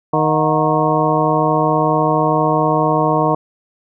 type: harmonic tone with a mistuned harmonic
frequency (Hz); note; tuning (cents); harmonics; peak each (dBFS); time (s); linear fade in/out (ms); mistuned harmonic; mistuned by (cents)
155.56; D#3; 0; 1 / 2 / 3 / 4 / 5 / 6 / 7; -20 / -20 / -20 / -20 / -20 / -20 / -20; 0.13-3.35; 5; 5; -99
effects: none